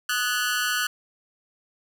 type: tone with amplitude modulation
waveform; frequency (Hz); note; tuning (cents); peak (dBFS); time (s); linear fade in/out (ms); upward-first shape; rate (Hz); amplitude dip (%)
sawtooth; 1480; F#6; 0; -15; 0.09-0.87; 5; sine; 234; 100
effects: none